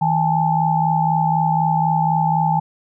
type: tone cluster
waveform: sine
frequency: 160.3 / 811 / 875 Hz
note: E3 / G#5 / A5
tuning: -48 / -41 / -10 cents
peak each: -19 dBFS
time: 0.01-2.6 s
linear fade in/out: 10 ms
effects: none